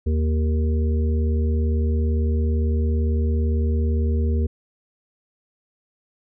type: harmonic tone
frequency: 77.78 Hz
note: D#2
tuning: in tune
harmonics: 1 / 3 / 5 / 6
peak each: -18 / -28 / -32 / -34 dBFS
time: 0.06-4.47 s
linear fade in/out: 10 ms
effects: none